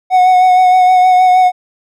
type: tone with vibrato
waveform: triangle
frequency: 736 Hz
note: F#5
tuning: 9 cents flat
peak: -3 dBFS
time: 0.1-1.52 s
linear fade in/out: 50 ms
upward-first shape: sine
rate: 6.4 Hz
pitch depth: 21 cents each way
effects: none